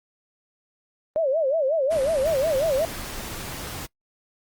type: tone with vibrato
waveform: sine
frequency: 587.3 Hz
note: D5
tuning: in tune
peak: -19 dBFS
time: 1.16-2.85 s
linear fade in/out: 0 ms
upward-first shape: sine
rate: 5.5 Hz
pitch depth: 210 cents each way
type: noise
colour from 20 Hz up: pink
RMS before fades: -34 dBFS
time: 1.9-3.87 s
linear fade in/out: 20 ms
effects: noise-tail reverb RT60 0.1 s tail -24 dB re dry + Opus 32 kbps